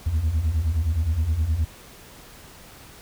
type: beating tone pair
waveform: sine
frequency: 73.42 / 83.02 Hz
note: D2 / E2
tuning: 0 / +13 cents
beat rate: 9.6 Hz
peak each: -23 / -19 dBFS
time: 0.06-1.65 s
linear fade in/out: 10 ms
effects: tanh soft clip ceiling -17 dBFS + pink hiss -46 dBFS RMS until 3.01 s